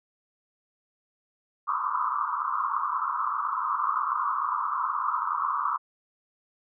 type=band-pass noise; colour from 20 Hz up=white; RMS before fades=-28 dBFS; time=1.67-5.78 s; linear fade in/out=20 ms; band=980 to 1300 Hz; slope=96 dB/octave; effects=none